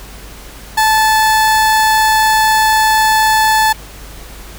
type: tone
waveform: 30% pulse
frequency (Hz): 872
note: A5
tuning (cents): -16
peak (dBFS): -6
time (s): 0.77-3.73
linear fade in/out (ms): 10
effects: added 50 Hz sine -33 dBFS peak until 4.58 s + pink hiss -35 dBFS RMS until 4.58 s